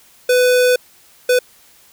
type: tone bursts at uneven times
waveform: square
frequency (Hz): 498.6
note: B4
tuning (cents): +16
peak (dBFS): -11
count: 2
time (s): 0.29-0.76 / 1.29-1.39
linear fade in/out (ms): 5
effects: white hiss -49 dBFS RMS until 1.92 s